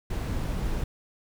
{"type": "noise", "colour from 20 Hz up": "brown", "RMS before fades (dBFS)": -29, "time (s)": [0.1, 0.84], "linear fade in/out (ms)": 5, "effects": []}